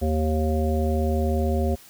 harmonic tone, 77.78 Hz, D#2, in tune, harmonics 1 / 3 / 5 / 7 / 9, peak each -22 / -27 / -29 / -30 / -32 dBFS, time 0.01-1.76 s, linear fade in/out 20 ms, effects white hiss -49 dBFS RMS until 1.89 s

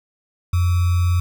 sine tone with sample-and-hold, 88.3 Hz, F2, 20 cents sharp, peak -14 dBFS, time 0.53-1.2 s, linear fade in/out 5 ms, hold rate 1225 Hz, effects none

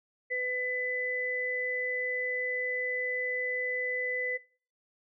sine tone pair together, 501.2 / 2002 Hz, B4 / B6, +25 / +23 cents, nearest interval 2 octaves, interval 2398 cents, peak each -35 / -30 dBFS, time 0.3-4.38 s, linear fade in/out 20 ms, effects noise-tail reverb RT60 0.4 s tail -21 dB re dry

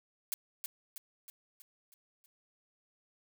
blue noise with echo, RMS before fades -35 dBFS, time 0.32-0.34 s, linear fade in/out 0 ms, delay 320 ms, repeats 6, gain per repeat -5 dB, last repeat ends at 2.26 s, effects none

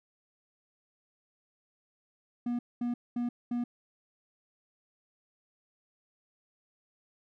triangle tone bursts, 241 Hz, B3, 42 cents flat, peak -27 dBFS, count 4, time 2.46-3.64 s, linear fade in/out 5 ms, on 130 ms, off 220 ms, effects none

